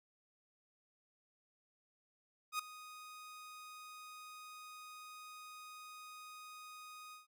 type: tone with ADSR envelope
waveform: sawtooth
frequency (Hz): 1244.5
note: D#6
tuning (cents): 0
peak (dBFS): -30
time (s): 2.52-7.27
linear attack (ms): 72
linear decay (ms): 4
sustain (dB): -17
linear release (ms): 140
effects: none